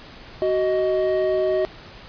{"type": "tone pair together", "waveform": "triangle", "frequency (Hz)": [374.6, 625], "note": ["F#4", "D#5"], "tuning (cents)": [21, 8], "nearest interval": "major sixth", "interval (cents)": 887, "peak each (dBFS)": -19, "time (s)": [0.42, 1.65], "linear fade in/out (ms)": 0, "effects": ["pink hiss -42 dBFS RMS until 2.08 s", "resampled to 11025 Hz"]}